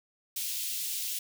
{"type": "high-pass noise", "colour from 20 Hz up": "white", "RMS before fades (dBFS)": -34, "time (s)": [0.36, 1.19], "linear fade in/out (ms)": 5, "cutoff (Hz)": 2700, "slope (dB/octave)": 24, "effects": []}